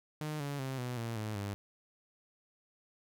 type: tone with pitch steps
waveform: sawtooth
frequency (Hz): 152.6 / 142.38 / 132.85 / 123.95 / 115.65 / 107.9 / 100.68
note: D#3 / C#3 / C3 / B2 / A#2 / A2 / G2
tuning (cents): -33 / +47 / +27 / +7 / -13 / -33 / +47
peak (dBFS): -32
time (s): 0.21-1.54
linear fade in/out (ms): 0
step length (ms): 190
effects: none